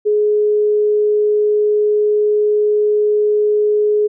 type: tone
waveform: sine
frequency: 420.2 Hz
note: G#4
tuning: 20 cents sharp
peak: -11 dBFS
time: 0.05-4.08 s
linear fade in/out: 20 ms
effects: none